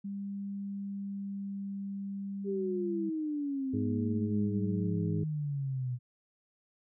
sine tone with pitch glide, 199.2 to 197.82 Hz, G3 to G3, +28 to +16 cents, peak -35 dBFS, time 0.04-3.1 s, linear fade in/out 10 ms, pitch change -12 cents, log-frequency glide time 0.61-1.75 s
sine exponential sweep, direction down, 401.3 to 121.7 Hz, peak -31 dBFS, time 2.44-5.99 s, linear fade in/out 50 ms
harmonic tone, 103.83 Hz, G#2, in tune, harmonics 1 / 2 / 3 / 4, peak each -34 / -37 / -39 / -40 dBFS, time 3.73-5.24 s, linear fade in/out 10 ms
effects none

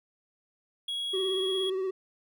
triangle tone, 3322 Hz, G#7, in tune, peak -29 dBFS, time 0.88-1.7 s, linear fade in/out 5 ms
triangle tone with vibrato, 379.2 Hz, F#4, 43 cents sharp, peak -26 dBFS, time 1.13-1.91 s, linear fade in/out 10 ms, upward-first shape triangle, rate 17 Hz, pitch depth 44 cents each way
effects none

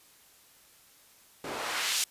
white noise with band-pass filter sweep, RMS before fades -32 dBFS, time 1.44-2.04 s, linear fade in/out 2 ms, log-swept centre 330 to 5700 Hz, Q 0.81, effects white hiss -59 dBFS RMS until 2.1 s + resampled to 32000 Hz

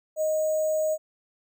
sine tone with sample-and-hold, 622.3 Hz, D#5, in tune, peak -22 dBFS, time 0.16-0.98 s, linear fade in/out 50 ms, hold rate 7350 Hz, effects none

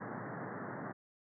pink band-pass noise, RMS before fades -43 dBFS, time 0-0.93 s, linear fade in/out 20 ms, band 110 to 1900 Hz, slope 96 dB/octave, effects none

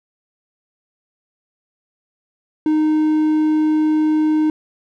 triangle tone, 308.9 Hz, D#4, 12 cents flat, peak -11 dBFS, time 2.66-4.5 s, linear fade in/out 2 ms, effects none

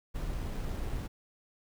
brown noise with sample-and-hold, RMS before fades -35 dBFS, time 0.14-1.08 s, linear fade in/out 20 ms, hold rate 11025 Hz, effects none

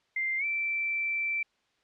sine tone with pitch glide, 2093 to 2336 Hz, C7 to D7, 0 to -10 cents, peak -27 dBFS, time 0.16-1.43 s, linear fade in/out 5 ms, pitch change +190 cents, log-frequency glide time 0.38-0.45 s, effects white hiss -71 dBFS RMS until 1.83 s + low-pass 4000 Hz 12 dB/octave

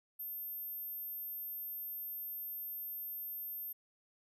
sine tone, 13290 Hz, G#9, in tune, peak -40 dBFS, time 0.19-3.73 s, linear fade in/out 10 ms, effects none

